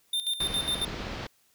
square tone with tremolo, 3609 Hz, A7, 43 cents sharp, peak -26 dBFS, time 0.13-0.85 s, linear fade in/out 5 ms, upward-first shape square, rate 7.3 Hz, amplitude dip 70%
pink low-pass noise, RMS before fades -37 dBFS, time 0.4-1.27 s, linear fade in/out 5 ms, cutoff 4800 Hz, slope 24 dB/octave
click train, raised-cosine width 2 ms, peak -26 dBFS, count 12, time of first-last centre 0.44-1.132 s, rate 15.9 Hz
effects white hiss -66 dBFS RMS until 1.54 s

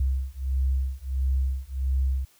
sine beating tone pair, 65.4 / 66.9 Hz, C2 / C2, 0 / +39 cents, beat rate 1.5 Hz, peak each -26 dBFS, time 0-2.25 s, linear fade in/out 5 ms, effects white hiss -60 dBFS RMS until 2.39 s

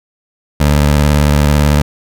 20% pulse tone with vibrato, 73.42 Hz, D2, in tune, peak -3 dBFS, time 0.6-1.82 s, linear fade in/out 5 ms, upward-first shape sine, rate 18 Hz, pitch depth 57 cents each way, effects none

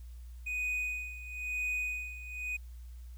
triangle tone with tremolo, 2489 Hz, D#7, in tune, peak -29 dBFS, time 0.46-2.57 s, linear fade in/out 10 ms, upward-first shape sine, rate 1 Hz, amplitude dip 80%, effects added 60 Hz sine -44 dBFS peak until 3.17 s + white hiss -67 dBFS RMS until 3.17 s

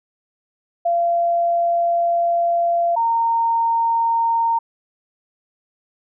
sine tone pair in turn, 686 / 920.6 Hz, F5 / A#5, -31 / -22 cents, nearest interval perfect fourth, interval 509 cents, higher second, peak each -15 dBFS, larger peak neither, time 0.85-2.96 / 2.96-4.59 s, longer first, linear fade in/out 10 ms, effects none

